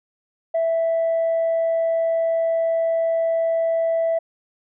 sine tone, 659.3 Hz, E5, in tune, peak -16 dBFS, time 0.54-4.19 s, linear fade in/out 10 ms, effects tanh soft clip ceiling -15 dBFS

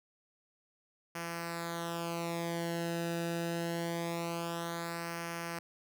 sawtooth tone with flanger, 169 Hz, E3, 43 cents sharp, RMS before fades -37 dBFS, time 1.15-5.59 s, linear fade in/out 5 ms, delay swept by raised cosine 0.26 to 0.92 ms, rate 0.24 Hz, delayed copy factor -0.75, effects none

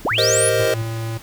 sine linear sweep, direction up, 180.5 to 10548 Hz, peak -17 dBFS, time 0.05-0.49 s, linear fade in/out 0 ms
triangle tone with vibrato, 110 Hz, A2, in tune, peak -24 dBFS, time 0.11-0.82 s, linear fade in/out 0 ms, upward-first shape sine, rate 7.2 Hz, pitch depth 23 cents each way
square chord, C minor seventh, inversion second, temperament equal, 392 / 466.2 / 523.3 / 622.3 Hz, G4 / Bb4 / C5 / Eb5, 0 / 0 / 0 / 0 cents, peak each -26 / -22 / -22 / -21 dBFS, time 0.18-0.74 s, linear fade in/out 2 ms
square tone, 113.1 Hz, A2, 48 cents sharp, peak -24 dBFS, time 0.59-1.18 s, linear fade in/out 10 ms
effects pink hiss -41 dBFS RMS until 1.22 s

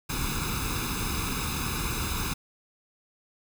pink noise with comb filter, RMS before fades -30 dBFS, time 0.09-2.34 s, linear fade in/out 10 ms, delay 0.79 ms, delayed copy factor +0.85, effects none

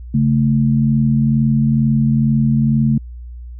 sine tone pair together, 139.4 / 221.6 Hz, C#3 / A3, +10 / +13 cents, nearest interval minor sixth, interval 803 cents, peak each -14 dBFS, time 0.14-2.98 s, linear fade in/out 5 ms, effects added 60 Hz sine -29 dBFS peak until 3.59 s

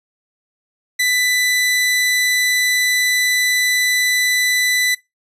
sawtooth tone, 1992 Hz, B6, 14 cents sharp, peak -11 dBFS, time 0.99-4.95 s, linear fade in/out 10 ms, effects noise-tail reverb RT60 0.2 s tail -21 dB re dry + resampled to 32000 Hz

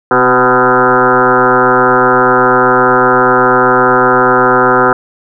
sine tone with frequency modulation, 879 Hz, A5, 2 cents flat, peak -5 dBFS, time 0.11-4.93 s, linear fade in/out 2 ms, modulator 125 Hz, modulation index 4.9, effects none

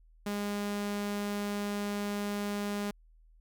sawtooth tone, 204.5 Hz, G#3, 26 cents flat, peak -28 dBFS, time 0.26-2.91 s, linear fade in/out 5 ms, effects added 40 Hz sine -57 dBFS peak until 3.4 s

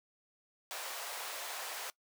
pink high-pass noise, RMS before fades -42 dBFS, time 0.71-1.9 s, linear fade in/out 0 ms, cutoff 580 Hz, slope 24 dB/octave, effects noise-tail reverb RT60 0.1 s tail -21 dB re dry

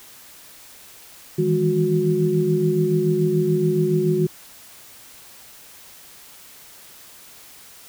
sine tone cluster, 157.3 / 164.3 / 203.4 / 365.6 Hz, D#3 / E3 / G#3 / F#4, +19 / -5 / -36 / -21 cents, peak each -22 / -25 / -26 / -19 dBFS, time 1.38-4.27 s, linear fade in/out 10 ms, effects white hiss -45 dBFS RMS until 7.88 s

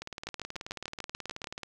two click trains, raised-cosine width 0.2 ms, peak -21 / -19 dBFS, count 31 / 9, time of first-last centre 0.02-1.633 / 0.27-1.443 s, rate 18.6 / 6.82 Hz, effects none

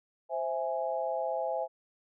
sine chord, C augmented, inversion none, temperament equal, 523.3 / 659.3 / 830.6 Hz, C5 / E5 / G#5, 0 / 0 / 0 cents, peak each -34 / -33 / -35 dBFS, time 0.29-1.68 s, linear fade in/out 50 ms, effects none

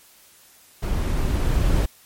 brown noise with level ramp, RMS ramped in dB -23 to -18 dBFS, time 0.82-1.86 s, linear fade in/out 10 ms, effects white hiss -52 dBFS RMS until 2.05 s + MP3 64 kbps

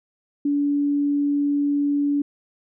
sine tone, 287.1 Hz, D4, 39 cents flat, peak -18 dBFS, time 0.45-2.22 s, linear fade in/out 5 ms, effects none

